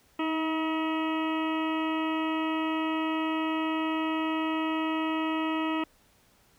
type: harmonic tone with a mistuned harmonic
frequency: 320 Hz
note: D#4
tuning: 49 cents sharp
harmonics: 1 / 2 / 3 / 4 / 6 / 7 / 8 / 9 / 10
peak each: -28 / -38 / -35 / -36 / -41 / -47 / -40 / -43 / -48 dBFS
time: 0.19-5.84 s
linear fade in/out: 5 ms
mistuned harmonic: 1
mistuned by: -24 cents
effects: pink hiss -63 dBFS RMS until 6.58 s

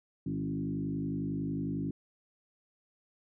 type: tone with frequency modulation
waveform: sine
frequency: 220 Hz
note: A3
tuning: in tune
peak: -31 dBFS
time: 0.26-1.91 s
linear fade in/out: 5 ms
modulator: 51 Hz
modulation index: 1.9
effects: none

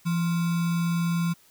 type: tone with sample-and-hold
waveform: sine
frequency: 170 Hz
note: F3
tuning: 46 cents flat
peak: -22 dBFS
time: 0.05-1.34 s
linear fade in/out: 20 ms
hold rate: 1225 Hz
effects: white hiss -58 dBFS RMS until 1.5 s

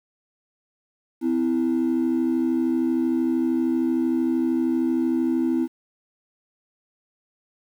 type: ring-modulated tone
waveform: triangle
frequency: 292.1 Hz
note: D4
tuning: 9 cents flat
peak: -13 dBFS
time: 1.21-5.68 s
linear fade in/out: 50 ms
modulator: 36.5 Hz
effects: tanh soft clip ceiling -14 dBFS + 9-bit

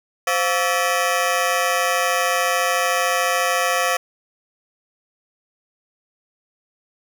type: ring-modulated tone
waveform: 15% pulse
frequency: 614 Hz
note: D#5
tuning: 23 cents flat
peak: -8 dBFS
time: 0.27-3.97 s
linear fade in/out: 5 ms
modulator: 93.2 Hz
effects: none

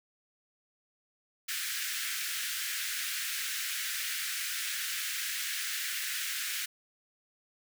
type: high-pass noise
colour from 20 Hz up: pink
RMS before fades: -35 dBFS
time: 1.48-6.66 s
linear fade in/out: 10 ms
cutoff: 1500 Hz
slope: 48 dB/octave
effects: none

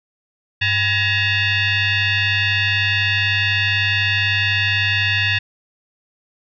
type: tone with frequency modulation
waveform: sine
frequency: 100 Hz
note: G2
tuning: 35 cents sharp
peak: -15 dBFS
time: 0.61-5.39 s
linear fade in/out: 10 ms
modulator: 894 Hz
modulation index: 3.7
effects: none

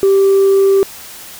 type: tone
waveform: sine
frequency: 390.8 Hz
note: G4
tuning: 5 cents flat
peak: -5 dBFS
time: 0.03-0.83 s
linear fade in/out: 0 ms
effects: tanh soft clip ceiling -5 dBFS + white hiss -33 dBFS RMS until 1.39 s

